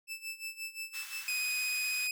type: tone with tremolo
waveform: sawtooth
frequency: 2637 Hz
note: E7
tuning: in tune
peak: -33 dBFS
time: 0.07-1.33 s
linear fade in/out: 50 ms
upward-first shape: sine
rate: 5.7 Hz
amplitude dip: 85%
type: high-pass noise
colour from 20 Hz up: pink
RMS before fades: -47 dBFS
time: 0.93-2.08 s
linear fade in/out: 20 ms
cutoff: 1300 Hz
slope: 24 dB/octave
type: tone with vibrato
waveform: sawtooth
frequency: 2499 Hz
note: D#7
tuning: 7 cents sharp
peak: -28 dBFS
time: 1.28-2.11 s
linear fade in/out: 2 ms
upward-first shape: sine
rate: 16 Hz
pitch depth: 10 cents each way
effects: none